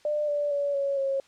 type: tone with pitch steps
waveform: sine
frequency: 597 / 583.4 / 570 / 557 / 544.3 Hz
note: D5 / D5 / C#5 / C#5 / C#5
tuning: +28 / -12 / +48 / +8 / -32 cents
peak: -24 dBFS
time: 0.05-1.2 s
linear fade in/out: 2 ms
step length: 230 ms
effects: white hiss -59 dBFS RMS until 1.27 s + low-pass 6000 Hz 12 dB/octave